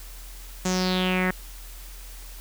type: tone with low-pass filter sweep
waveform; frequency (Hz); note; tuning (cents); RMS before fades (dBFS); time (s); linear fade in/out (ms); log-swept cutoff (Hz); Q
sawtooth; 184.2; F#3; -7; -24; 0.65-1.31; 5; 7100 to 1800; 5.2
effects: added 42 Hz sine -39 dBFS peak until 2.4 s + white hiss -46 dBFS RMS until 2.4 s